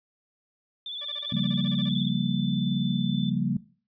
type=tone with vibrato; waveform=sine; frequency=3495 Hz; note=A7; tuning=12 cents flat; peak=-33 dBFS; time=0.86-2.09 s; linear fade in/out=2 ms; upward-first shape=sine; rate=17 Hz; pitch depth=52 cents each way
type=tone bursts; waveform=15% pulse; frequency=584 Hz; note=D5; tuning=10 cents flat; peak=-36 dBFS; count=13; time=1.01-1.893 s; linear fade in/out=10 ms; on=43 ms; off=27 ms
type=tone; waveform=sine; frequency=3520 Hz; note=A7; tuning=in tune; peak=-35 dBFS; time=1.05-3.31 s; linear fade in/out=20 ms
type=chord; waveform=sine; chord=G half-diminished seventh; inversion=second; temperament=equal; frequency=138.59 / 174.61 / 196 / 233.1 Hz; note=Db3 / F3 / G3 / Bb3; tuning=0 / 0 / 0 / 0 cents; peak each=-29 dBFS; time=1.32-3.57 s; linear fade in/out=5 ms
effects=noise-tail reverb RT60 0.4 s tail -18 dB re dry + resampled to 11025 Hz